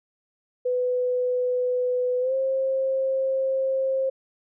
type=tone with pitch glide; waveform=sine; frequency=498.8 to 531.5 Hz; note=B4 to C5; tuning=+17 to +27 cents; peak=-21 dBFS; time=0.65-4.1 s; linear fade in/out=10 ms; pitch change=+110 cents; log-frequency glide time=2.2-2.34 s; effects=none